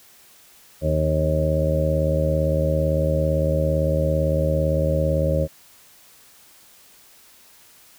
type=harmonic tone with a mistuned harmonic; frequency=77.78 Hz; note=D#2; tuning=in tune; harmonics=1 / 2 / 3 / 4 / 5 / 6 / 7 / 8; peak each=-23 / -23 / -34 / -31 / -34 / -34 / -22 / -31 dBFS; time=0.81-5.48 s; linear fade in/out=50 ms; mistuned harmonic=4; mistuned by=-32 cents; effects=white hiss -51 dBFS RMS until 7.98 s